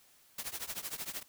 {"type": "noise with tremolo", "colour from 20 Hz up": "white", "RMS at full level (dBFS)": -37, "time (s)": [0.38, 1.23], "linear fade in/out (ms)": 5, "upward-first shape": "triangle", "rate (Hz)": 13, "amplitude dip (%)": 95, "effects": ["white hiss -64 dBFS RMS until 1.28 s"]}